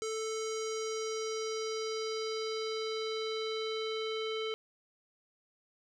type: tone with low-pass filter sweep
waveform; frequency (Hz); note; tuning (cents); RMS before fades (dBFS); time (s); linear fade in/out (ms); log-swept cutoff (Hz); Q
square; 440; A4; 0; -36; 0.02-4.54; 0; 7000 to 3400; 3.7
effects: none